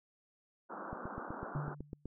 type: band-pass noise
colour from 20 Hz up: white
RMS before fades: -45 dBFS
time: 0.69-1.75 s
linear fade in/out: 20 ms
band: 180 to 1500 Hz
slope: 96 dB/octave
type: click train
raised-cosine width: 3 ms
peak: -29 dBFS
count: 10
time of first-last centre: 0.93-2.056 s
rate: 7.99 Hz
type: tone with exponential decay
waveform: sine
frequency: 146.6 Hz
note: D3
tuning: 3 cents flat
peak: -32 dBFS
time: 1.55-2.06 s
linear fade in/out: 2 ms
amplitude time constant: 110 ms
effects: none

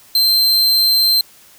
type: tone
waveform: 45% pulse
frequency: 4128 Hz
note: C8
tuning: 24 cents flat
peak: -10 dBFS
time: 0.15-1.21 s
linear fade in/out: 2 ms
effects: white hiss -46 dBFS RMS until 1.58 s

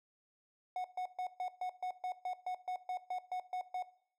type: tone bursts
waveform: triangle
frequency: 734 Hz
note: F#5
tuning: 14 cents flat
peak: -33 dBFS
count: 15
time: 0.76-3.825 s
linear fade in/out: 2 ms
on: 83 ms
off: 130 ms
effects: noise-tail reverb RT60 0.6 s tail -18 dB re dry

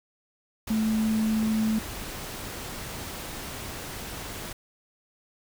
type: tone in noise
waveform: sine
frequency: 219 Hz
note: A3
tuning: 8 cents flat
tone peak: -22 dBFS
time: 0.7-1.79 s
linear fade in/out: 5 ms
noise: pink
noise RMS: -37 dBFS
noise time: 0.67-4.53 s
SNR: +12 dB
effects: none

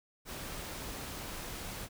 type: noise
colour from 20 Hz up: pink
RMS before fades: -42 dBFS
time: 0.25-1.89 s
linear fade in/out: 50 ms
effects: none

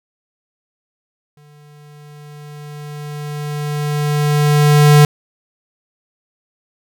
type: tone with exponential growth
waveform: square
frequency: 147.9 Hz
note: D3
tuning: 13 cents sharp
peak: -5 dBFS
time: 1.37-5.05 s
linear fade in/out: 2 ms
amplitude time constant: 800 ms
effects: none

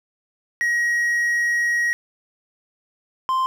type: tone pair in turn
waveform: triangle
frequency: 1896 / 1044 Hz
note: A#6 / C6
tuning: +29 / -4 cents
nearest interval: minor seventh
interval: 1033 cents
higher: first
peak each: -16 dBFS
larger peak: neither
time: 0.61-1.93 / 3.29-3.46 s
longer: first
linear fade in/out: 0 ms
effects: none

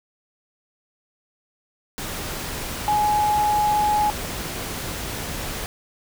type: tone in noise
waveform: sine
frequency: 839 Hz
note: G#5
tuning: 17 cents sharp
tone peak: -17 dBFS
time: 2.88-4.1 s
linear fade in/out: 0 ms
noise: pink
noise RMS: -30 dBFS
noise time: 1.98-5.66 s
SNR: +10 dB
effects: none

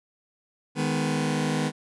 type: chord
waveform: sawtooth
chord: G# minor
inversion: second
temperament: just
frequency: 155.74 / 207.7 / 249.2 Hz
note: D#3 / G#3 / B3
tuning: +2 / 0 / +16 cents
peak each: -23 / -26 / -24 dBFS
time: 0.75-1.72 s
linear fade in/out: 50 ms
effects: resampled to 24000 Hz

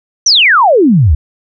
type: exponential sweep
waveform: sine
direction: down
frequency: 6200 to 65.41 Hz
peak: -4 dBFS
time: 0.26-1.15 s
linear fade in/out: 5 ms
effects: none

